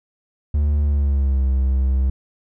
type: tone with pitch glide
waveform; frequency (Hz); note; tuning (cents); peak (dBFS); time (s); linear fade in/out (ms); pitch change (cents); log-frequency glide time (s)
triangle; 73.42 to 65.79; D2 to C2; 0 to +10; -13; 0.54-2.1; 5; -190; 0.81-1.46
effects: none